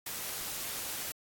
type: noise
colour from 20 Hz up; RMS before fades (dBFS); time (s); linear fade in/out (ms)
white; -38; 0.06-1.12; 5
effects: AAC 64 kbps